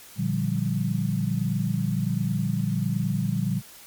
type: chord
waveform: sine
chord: G minor seventh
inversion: first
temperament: equal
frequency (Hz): 116.54 / 146.83 / 174.61 / 196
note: Bb2 / D3 / F3 / G3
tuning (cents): 0 / 0 / 0 / 0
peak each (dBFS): -28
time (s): 0.16-3.62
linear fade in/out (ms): 50
effects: white hiss -47 dBFS RMS until 3.86 s + MP3 96 kbps